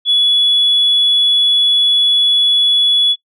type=tone; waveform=sine; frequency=3400 Hz; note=G#7; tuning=40 cents sharp; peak=-8 dBFS; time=0.05-3.16 s; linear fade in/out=50 ms; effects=noise-tail reverb RT60 0.1 s tail -23 dB re dry + tanh soft clip ceiling -4 dBFS